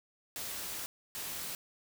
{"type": "noise bursts at uneven times", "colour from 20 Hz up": "white", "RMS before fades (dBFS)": -40, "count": 2, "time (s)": [[0.36, 0.86], [1.15, 1.55]], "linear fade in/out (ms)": 0, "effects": []}